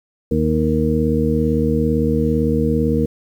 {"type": "harmonic tone", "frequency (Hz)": 77.78, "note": "D#2", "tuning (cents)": 0, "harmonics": [1, 2, 3, 4, 6], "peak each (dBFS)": [-22, -21, -19, -23, -20], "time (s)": [0.31, 3.06], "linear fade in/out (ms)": 5, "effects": ["8-bit"]}